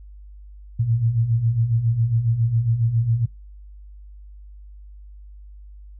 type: beating tone pair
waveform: sine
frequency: 110.1 / 117.4 Hz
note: A2 / A#2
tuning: +2 / +13 cents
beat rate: 7.3 Hz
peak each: -24 / -18 dBFS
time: 0.79-3.26 s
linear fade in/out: 10 ms
effects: noise-tail reverb RT60 0.2 s tail -25 dB re dry + added 50 Hz sine -39 dBFS peak until 5.99 s